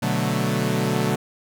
sawtooth chord, B minor seventh, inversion none, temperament equal, 123.47 / 146.83 / 185 / 220 Hz, B2 / D3 / F#3 / A3, 0 / 0 / 0 / 0 cents, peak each -22 dBFS, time 0.02-1.16 s, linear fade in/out 10 ms, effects none

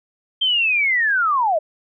sine linear sweep, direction down, 3178 to 588 Hz, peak -15 dBFS, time 0.41-1.59 s, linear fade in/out 10 ms, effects none

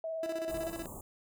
sine tone with vibrato, 647 Hz, E5, 32 cents flat, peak -34 dBFS, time 0.04-0.68 s, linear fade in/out 2 ms, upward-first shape square, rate 18 Hz, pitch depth 14 cents each way
30% pulse tone with tremolo, 331.8 Hz, E4, 11 cents sharp, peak -34 dBFS, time 0.23-0.86 s, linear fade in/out 2 ms, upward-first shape square, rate 16 Hz, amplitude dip 70%
pink band-stop noise, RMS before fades -45 dBFS, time 0.49-1.01 s, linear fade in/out 2 ms, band 1200 to 6800 Hz, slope 96 dB/octave
effects none

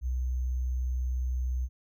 sine tone with sample-and-hold, 63 Hz, B1, 35 cents sharp, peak -27 dBFS, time 0.01-1.69 s, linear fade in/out 50 ms, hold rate 6300 Hz, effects none

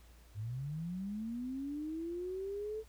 sine linear sweep, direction up, 98 to 443.3 Hz, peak -37 dBFS, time 0.34-2.84 s, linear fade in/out 50 ms, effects added 58 Hz sine -57 dBFS peak until 2.88 s + pink hiss -65 dBFS RMS until 2.88 s

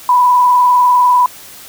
sine tone with vibrato, 987.8 Hz, B5, in tune, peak -6 dBFS, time 0.09-1.26 s, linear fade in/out 2 ms, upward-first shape sine, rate 20 Hz, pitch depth 39 cents each way, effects white hiss -35 dBFS RMS until 1.68 s

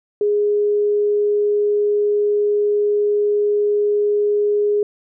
sine tone, 414.2 Hz, G#4, 5 cents flat, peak -14 dBFS, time 0.21-4.83 s, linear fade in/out 2 ms, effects none

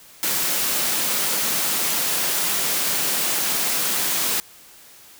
white high-pass noise, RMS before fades -22 dBFS, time 0.23-4.4 s, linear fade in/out 0 ms, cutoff 130 Hz, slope 96 dB/octave, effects white hiss -47 dBFS RMS until 5.19 s

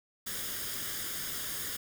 white noise with comb filter, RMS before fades -37 dBFS, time 0.26-1.77 s, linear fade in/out 10 ms, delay 0.59 ms, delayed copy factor +0.6, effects none

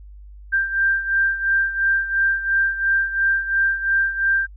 sine beating tone pair, 1580 / 1582.9 Hz, G6 / G6, +13 / +16 cents, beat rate 2.9 Hz, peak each -18 / -23 dBFS, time 0.52-4.47 s, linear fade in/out 20 ms, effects added 50 Hz sine -38 dBFS peak until 4.56 s

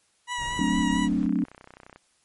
20% pulse tone with vibrato, 967 Hz, B5, 37 cents flat, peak -23 dBFS, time 0.27-1.09 s, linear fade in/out 50 ms, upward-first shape triangle, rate 4.4 Hz, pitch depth 31 cents each way
brown noise, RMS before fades -38 dBFS, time 0.37-1.29 s, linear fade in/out 50 ms
sine chord, D dominant seventh, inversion first, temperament equal, 185 / 220 / 261.6 / 293.7 Hz, F#3 / A3 / C4 / D4, 0 / 0 / 0 / 0 cents, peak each -27 dBFS, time 0.59-1.44 s, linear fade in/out 2 ms
click train, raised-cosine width 0.5 ms, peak -30 dBFS, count 24, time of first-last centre 1.23-1.96 s, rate 31.5 Hz
effects white hiss -66 dBFS RMS until 2.24 s + MP3 48 kbps

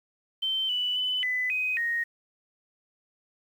sine tone with pitch steps, 3099 / 2971 / 3007 / 2003 / 2511 / 1868 Hz, G7 / F#7 / F#7 / B6 / D#7 / A#6, -21 / +6 / +27 / +24 / +15 / +3 cents, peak -25 dBFS, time 0.42-2.04 s, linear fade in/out 10 ms, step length 270 ms, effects 9-bit

